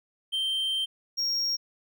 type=tone pair in turn; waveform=triangle; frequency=3136 / 5577 Hz; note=G7 / F8; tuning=0 / -3 cents; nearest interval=minor seventh; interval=997 cents; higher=second; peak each=-24 dBFS; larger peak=neither; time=0.32-0.86 / 1.17-1.57 s; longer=first; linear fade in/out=20 ms; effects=none